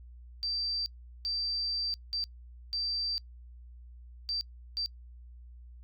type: tone bursts at uneven times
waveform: sine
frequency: 4681 Hz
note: D8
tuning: 7 cents flat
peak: -30 dBFS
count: 6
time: 0.43-0.86 / 1.25-1.94 / 2.13-2.24 / 2.73-3.18 / 4.29-4.41 / 4.77-4.86 s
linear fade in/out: 0 ms
effects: noise-tail reverb RT60 0.1 s tail -26 dB re dry + added 60 Hz sine -47 dBFS peak until 5.83 s